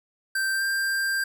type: tone with pitch glide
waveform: square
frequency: 1565 to 1584.1 Hz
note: G6 to G6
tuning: -3 to +18 cents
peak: -24 dBFS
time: 0.35-1.24 s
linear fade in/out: 5 ms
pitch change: +21 cents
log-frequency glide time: 0.53-0.63 s
effects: none